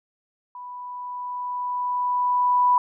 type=tone with level ramp; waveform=sine; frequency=987.8 Hz; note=B5; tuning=in tune; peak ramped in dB=-35 to -14 dBFS; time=0.55-2.78 s; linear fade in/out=2 ms; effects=none